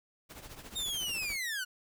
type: noise with tremolo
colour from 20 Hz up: pink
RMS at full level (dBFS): -45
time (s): 0.29-1.37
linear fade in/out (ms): 20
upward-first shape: triangle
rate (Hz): 14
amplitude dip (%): 75
type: linear sweep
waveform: sawtooth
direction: down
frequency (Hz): 3729 to 1430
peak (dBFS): -30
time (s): 0.75-1.65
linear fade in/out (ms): 20
effects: none